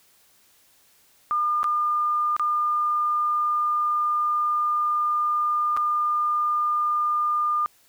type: tone with dropouts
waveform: sine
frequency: 1207 Hz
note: D6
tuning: 47 cents sharp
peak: -20 dBFS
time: 1.31-7.66 s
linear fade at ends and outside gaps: 0 ms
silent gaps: 1.631-1.642 / 2.365-2.396 / 5.766-5.772 s
effects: white hiss -59 dBFS RMS until 7.88 s